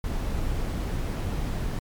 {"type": "noise", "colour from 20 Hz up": "brown", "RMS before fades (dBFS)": -28, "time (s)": [0.04, 1.79], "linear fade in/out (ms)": 2, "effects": ["MP3 96 kbps"]}